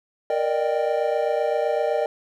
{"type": "chord", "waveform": "triangle", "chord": "Eb major seventh", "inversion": "second", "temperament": "equal with one note detuned", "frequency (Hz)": [466.2, 587.3, 615.1, 784], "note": ["Bb4", "D5", "Eb5", "G5"], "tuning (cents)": [0, 0, -20, 0], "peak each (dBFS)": [-23, -24, -23, -26], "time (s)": [0.3, 2.06], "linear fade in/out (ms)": 2, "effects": []}